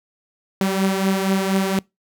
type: beating tone pair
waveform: sawtooth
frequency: 191.6 / 195.8 Hz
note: G3 / G3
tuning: -39 / -2 cents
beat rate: 4.2 Hz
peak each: -15 / -20 dBFS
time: 0.61-1.79 s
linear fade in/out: 2 ms
effects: noise-tail reverb RT60 0.2 s tail -25 dB re dry